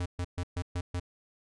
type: tone bursts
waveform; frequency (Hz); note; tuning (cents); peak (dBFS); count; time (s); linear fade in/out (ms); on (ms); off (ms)
square; 88.6; F2; +25; -31; 6; 0-0.998; 5; 58; 130
effects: resampled to 22050 Hz